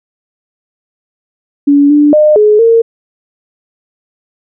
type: tone with pitch steps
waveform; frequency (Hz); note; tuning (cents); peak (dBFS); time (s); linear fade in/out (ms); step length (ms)
sine; 285.2 / 294.3 / 607 / 422.5 / 458.2; C#4 / D4 / D#5 / G#4 / A#4; +49 / +4 / -43 / +30 / -30; -3; 1.67-2.82; 10; 230
effects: none